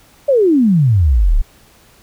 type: exponential sweep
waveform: sine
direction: down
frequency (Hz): 589 to 30.53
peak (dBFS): -8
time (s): 0.28-1.42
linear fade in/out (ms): 10
effects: pink hiss -48 dBFS RMS until 2.02 s